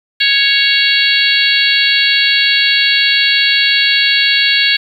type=harmonic tone; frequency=554.4 Hz; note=C#5; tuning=in tune; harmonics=3 / 4 / 5 / 6 / 7 / 8; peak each=-16 / -16 / -16 / -16 / -16 / -16 dBFS; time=0.2-4.77 s; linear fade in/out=10 ms; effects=7-bit